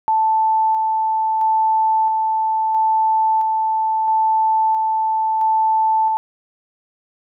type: tone with tremolo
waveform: sine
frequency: 880 Hz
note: A5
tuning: in tune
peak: -13 dBFS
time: 0.08-6.17 s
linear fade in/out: 0 ms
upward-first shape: square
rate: 0.75 Hz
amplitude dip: 25%
effects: none